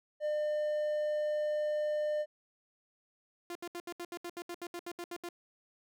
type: tone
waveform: triangle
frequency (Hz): 602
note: D5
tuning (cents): +43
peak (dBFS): -28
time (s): 0.2-2.26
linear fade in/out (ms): 50
type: tone bursts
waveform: sawtooth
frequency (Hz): 347.7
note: F4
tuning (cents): -8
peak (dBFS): -35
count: 15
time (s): 3.5-5.289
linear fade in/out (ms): 2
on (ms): 53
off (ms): 71
effects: none